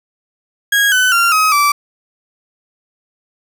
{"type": "tone with pitch steps", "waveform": "35% pulse", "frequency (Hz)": [1643, 1506.6, 1381.6, 1266.9, 1161.8], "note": ["G#6", "F#6", "F6", "D#6", "D6"], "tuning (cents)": [-19, 31, -19, 31, -19], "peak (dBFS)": -8, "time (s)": [0.72, 1.72], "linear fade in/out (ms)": 5, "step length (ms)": 200, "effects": []}